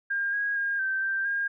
sine tone with pitch steps, 1607 / 1644 / 1618 / 1556 / 1572 / 1616 Hz, G6 / G#6 / G#6 / G6 / G6 / G#6, +43 / -18 / -46 / -13 / +4 / -48 cents, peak -25 dBFS, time 0.1-1.48 s, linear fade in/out 10 ms, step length 230 ms, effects none

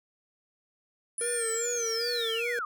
sine linear sweep, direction down, 9970 to 1160 Hz, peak -30 dBFS, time 1.18-2.65 s, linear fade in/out 2 ms
square tone with tremolo, 1783 Hz, A6, 22 cents sharp, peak -38 dBFS, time 1.19-2.43 s, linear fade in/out 50 ms, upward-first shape sine, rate 1.3 Hz, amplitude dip 80%
square tone with vibrato, 466.2 Hz, A#4, in tune, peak -32 dBFS, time 1.21-2.59 s, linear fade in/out 2 ms, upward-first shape sine, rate 2.5 Hz, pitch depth 61 cents each way
effects none

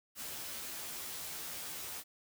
white noise with comb filter, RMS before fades -43 dBFS, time 0.15-2.04 s, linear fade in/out 50 ms, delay 13 ms, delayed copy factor +1, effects none

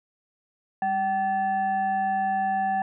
sine tone with frequency modulation, 768 Hz, G5, 36 cents flat, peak -22 dBFS, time 0.82-2.82 s, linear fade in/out 2 ms, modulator 966 Hz, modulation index 0.49, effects none

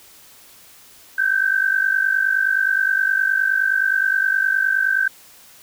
sine tone pair together, 1536.4 / 1586 Hz, G6 / G6, -35 / +20 cents, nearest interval minor second, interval 55 cents, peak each -18 / -19 dBFS, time 1.18-5.08 s, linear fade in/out 5 ms, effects white hiss -47 dBFS RMS until 5.62 s

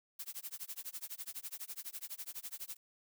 blue noise with tremolo, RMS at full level -42 dBFS, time 0.19-2.77 s, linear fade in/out 5 ms, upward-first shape sine, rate 12 Hz, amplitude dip 100%, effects none

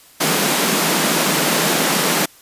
pink high-pass noise, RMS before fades -17 dBFS, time 0.2-2.26 s, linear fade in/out 10 ms, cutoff 150 Hz, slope 96 dB/octave, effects white hiss -47 dBFS RMS until 2.41 s + resampled to 32000 Hz

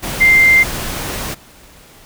sine tone in noise, 2093 Hz, C7, in tune, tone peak -6 dBFS, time 0.2-0.64 s, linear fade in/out 20 ms, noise pink, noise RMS -23 dBFS, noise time 0.02-1.35 s, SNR +14 dB, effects pink hiss -43 dBFS RMS until 2.05 s

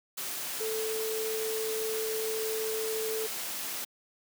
sine tone in noise, 440 Hz, A4, in tune, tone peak -31 dBFS, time 0.6-3.27 s, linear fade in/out 10 ms, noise white, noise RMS -36 dBFS, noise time 0.17-3.85 s, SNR +2 dB, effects high-pass 200 Hz 12 dB/octave

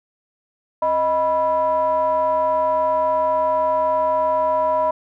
triangle ring-modulated tone, 178.2 Hz, F3, 35 cents sharp, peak -11 dBFS, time 0.82-4.91 s, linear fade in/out 5 ms, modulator 804 Hz, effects none

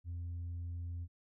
sine tone with tanh clipping, 86.2 Hz, F2, 22 cents flat, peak -39 dBFS, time 0.04-1.08 s, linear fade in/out 50 ms, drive 1 dB, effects none

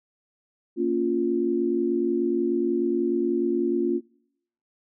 sine chord, Bb minor, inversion none, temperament just, 233.1 / 279.7 / 349.6 Hz, Bb3 / Db4 / F4, 0 / +16 / +2 cents, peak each -28 / -27 / -23 dBFS, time 0.76-4.01 s, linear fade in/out 50 ms, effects noise-tail reverb RT60 0.7 s tail -24 dB re dry

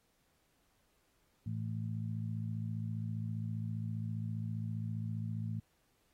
harmonic tone, 55 Hz, A1, in tune, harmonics 2 / 3 / 4, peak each -37 / -42 / -44 dBFS, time 1.46-5.6 s, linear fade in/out 5 ms, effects pink hiss -75 dBFS RMS until 6.13 s + AAC 48 kbps

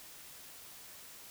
silence, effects white hiss -52 dBFS RMS until 1.3 s

